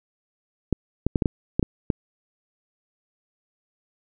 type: clicks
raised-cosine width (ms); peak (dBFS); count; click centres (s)
3; -7; 8; 0.727 / 1.066 / 1.158 / 1.222 / 1.258 / 1.595 / 1.628 / 1.902
effects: none